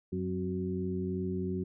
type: harmonic tone with a mistuned harmonic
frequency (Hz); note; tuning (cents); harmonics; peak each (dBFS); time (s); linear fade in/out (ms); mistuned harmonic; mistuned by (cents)
92.5; F#2; 0; 1 / 2 / 3 / 4; -38 / -34 / -40 / -36; 0.12-1.64; 10; 3; -60
effects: none